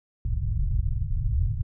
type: low-pass noise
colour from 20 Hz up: pink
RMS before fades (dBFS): -25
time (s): 0.25-1.63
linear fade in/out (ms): 2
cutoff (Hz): 130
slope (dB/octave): 48
effects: none